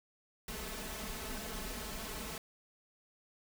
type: noise with comb filter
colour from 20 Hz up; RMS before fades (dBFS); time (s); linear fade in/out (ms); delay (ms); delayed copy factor
pink; -42; 0.48-2.38; 2; 4.6; +0.85
effects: none